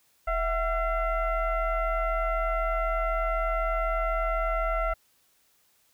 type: tone with frequency modulation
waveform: sine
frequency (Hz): 656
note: E5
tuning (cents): -9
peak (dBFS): -24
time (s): 0.27-4.94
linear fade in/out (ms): 10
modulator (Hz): 696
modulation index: 1.4
effects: white hiss -66 dBFS RMS until 5.93 s